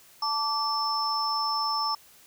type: tone cluster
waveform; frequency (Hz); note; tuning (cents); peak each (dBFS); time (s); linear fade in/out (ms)
sine; 884 / 1160 / 5310; A5 / D6 / E8; +8 / -22 / +12; -30 / -29 / -29; 0.22-1.95; 5
effects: white hiss -55 dBFS RMS until 2.26 s